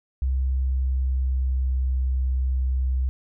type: tone with pitch glide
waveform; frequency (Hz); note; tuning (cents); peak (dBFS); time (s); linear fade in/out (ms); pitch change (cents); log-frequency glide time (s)
sine; 65.41 to 64.51; C2 to C2; 0 to -24; -20; 0.22-3.09; 0; -24; 0.37-1.91
effects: none